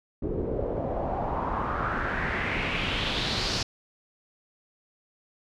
pink noise with low-pass filter sweep, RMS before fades -29 dBFS, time 0.22-3.63 s, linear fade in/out 5 ms, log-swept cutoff 380 to 5200 Hz, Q 3.4, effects none

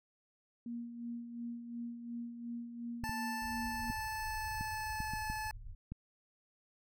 sine tone with tremolo, 236.2 Hz, A#3, 23 cents sharp, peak -38 dBFS, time 0.66-3.91 s, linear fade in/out 2 ms, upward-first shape sine, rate 2.8 Hz, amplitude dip 55%
clicks, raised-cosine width 5 ms, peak -29 dBFS, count 8, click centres 3.037 / 3.094 / 3.9 / 4.61 / 5.004 / 5.136 / 5.3 / 5.92 s
25% pulse tone with pitch glide, 880 to 864.4 Hz, A5 to A5, 0 to -31 cents, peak -34 dBFS, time 3.04-5.51 s, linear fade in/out 0 ms, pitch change -31 cents, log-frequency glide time 3.41-5.2 s
pink low-pass noise, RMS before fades -48 dBFS, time 3.42-5.75 s, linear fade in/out 2 ms, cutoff 110 Hz, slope 48 dB/octave
effects none

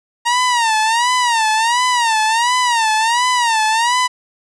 sawtooth tone with vibrato, 932.3 Hz, A#5, in tune, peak -9 dBFS, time 0.25-4.08 s, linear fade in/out 20 ms, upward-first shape sine, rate 1.4 Hz, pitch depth 130 cents each way, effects resampled to 22050 Hz + 8-bit

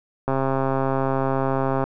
click train, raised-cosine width 1 ms, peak -9 dBFS, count 210, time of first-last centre 0.28-1.84 s, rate 134 Hz, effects none

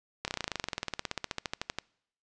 slowing click train, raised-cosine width 0.2 ms, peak -14 dBFS, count 30, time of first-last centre 0.25-1.786 s, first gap 29 ms, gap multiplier 1.04, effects noise-tail reverb RT60 0.7 s tail -26 dB re dry + resampled to 22050 Hz

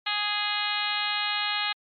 harmonic tone, 415.3 Hz, G#4, in tune, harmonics 2 / 3 / 4 / 5 / 6 / 7 / 8 / 9 / 10, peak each -34 / -34 / -34 / -34 / -34 / -34 / -34 / -34 / -34 dBFS, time 0.06-1.73 s, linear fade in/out 10 ms, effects MP3 96 kbps

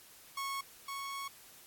sawtooth tone pair in turn, 1100 / 1105.3 Hz, C#6 / C#6, -14 / -5 cents, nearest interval unison, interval 9 cents, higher second, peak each -32 / -35 dBFS, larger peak first, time 0.37-0.61 / 0.88-1.28 s, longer second, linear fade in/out 5 ms, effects white hiss -57 dBFS RMS until 1.66 s + AAC 64 kbps

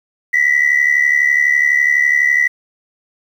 sine tone pair together, 1931 / 2003 Hz, B6 / B6, -39 / +24 cents, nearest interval minor second, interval 63 cents, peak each -12 dBFS, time 0.33-2.48 s, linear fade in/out 10 ms, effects tanh soft clip ceiling -5 dBFS + 7-bit

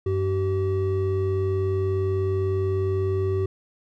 triangle tone pair together, 95.6 / 382.4 Hz, G2 / G4, -43 / -43 cents, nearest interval 2 octaves, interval 2400 cents, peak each -22 dBFS, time 0.06-3.46 s, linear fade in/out 5 ms, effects none

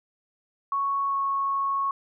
sine tone with pitch glide, 1108.7 to 1101.7 Hz, C#6 to C#6, 0 to -11 cents, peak -23 dBFS, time 0.72-1.91 s, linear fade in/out 2 ms, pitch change -11 cents, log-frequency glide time 1.07-1.16 s, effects none

